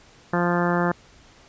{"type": "harmonic tone", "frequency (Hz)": 174.61, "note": "F3", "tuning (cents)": 0, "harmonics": [1, 2, 3, 4, 5, 6, 7, 8, 9, 10], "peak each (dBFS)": [-23, -26, -28, -29, -30, -31, -31, -32, -33, -33], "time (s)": [0.33, 0.92], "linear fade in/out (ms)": 5, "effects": ["pink hiss -52 dBFS RMS until 1.48 s", "resampled to 16000 Hz"]}